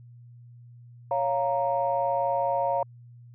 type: chord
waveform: sine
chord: Bb minor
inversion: first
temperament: equal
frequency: 554.4 / 698.5 / 932.3 Hz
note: Db5 / F5 / Bb5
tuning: 0 / 0 / 0 cents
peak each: -27 dBFS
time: 1.11-2.83 s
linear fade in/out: 2 ms
effects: tanh soft clip ceiling -13 dBFS + added 120 Hz sine -46 dBFS peak until 3.34 s